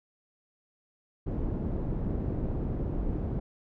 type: low-pass noise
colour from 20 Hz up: pink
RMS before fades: -31 dBFS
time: 1.26-3.4 s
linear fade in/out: 10 ms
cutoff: 350 Hz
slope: 12 dB/octave
effects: none